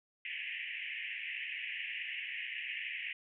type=band-pass noise; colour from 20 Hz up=white; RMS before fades=-41 dBFS; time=0.25-3.13 s; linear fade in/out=2 ms; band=1800 to 2900 Hz; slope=96 dB/octave; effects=none